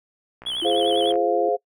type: click train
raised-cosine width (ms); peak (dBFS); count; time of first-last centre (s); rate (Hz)
0.5; -26; 46; 0.42-1.156; 61.1
type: tone with vibrato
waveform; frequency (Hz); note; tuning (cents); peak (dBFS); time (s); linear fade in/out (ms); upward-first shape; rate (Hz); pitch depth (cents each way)
triangle; 3206; G7; +38; -23; 0.46-1.12; 5; sine; 10; 110
type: tone with pitch glide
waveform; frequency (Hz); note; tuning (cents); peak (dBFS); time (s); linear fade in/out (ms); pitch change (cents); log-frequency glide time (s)
sine; 339.4 to 344.5; F4 to F4; -49 to -24; -25; 0.62-1.49; 5; +25; 1.08-1.26
type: chord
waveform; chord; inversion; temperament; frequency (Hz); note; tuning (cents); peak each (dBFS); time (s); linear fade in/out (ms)
sine; F minor; first; just; 419.1 / 523.8 / 698.5; Ab4 / C5 / F5; +16 / +2 / 0; -23; 0.64-1.57; 20
effects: noise-tail reverb RT60 0.1 s tail -24 dB re dry